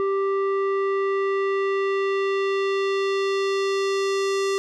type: tone with low-pass filter sweep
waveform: square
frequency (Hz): 392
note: G4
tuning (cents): 0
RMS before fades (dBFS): -23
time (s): 0-4.58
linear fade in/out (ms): 0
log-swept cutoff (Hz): 1200 to 6800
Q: 1.2
effects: none